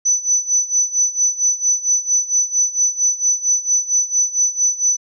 sine tone with tremolo, 5990 Hz, F#8, 20 cents sharp, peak -11 dBFS, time 0.05-4.97 s, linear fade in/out 10 ms, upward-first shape sine, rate 4.4 Hz, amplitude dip 85%, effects none

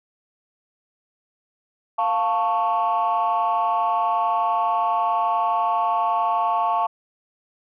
sine chord, F augmented, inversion none, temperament equal with one note detuned, 698.5 / 887.7 / 1108.7 Hz, F5 / A5 / C#6, 0 / +15 / 0 cents, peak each -22 / -21 / -22 dBFS, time 1.98-6.87 s, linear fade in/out 10 ms, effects tanh soft clip ceiling -13 dBFS

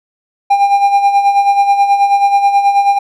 triangle tone with tremolo, 801 Hz, G5, 37 cents sharp, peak -3 dBFS, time 0.5-2.99 s, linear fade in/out 10 ms, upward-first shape sine, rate 9.3 Hz, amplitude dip 60%, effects none

